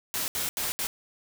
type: noise bursts at uneven times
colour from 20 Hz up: white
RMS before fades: -30 dBFS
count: 4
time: 0.14-0.28 / 0.35-0.49 / 0.57-0.72 / 0.79-0.87 s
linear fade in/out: 0 ms
effects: none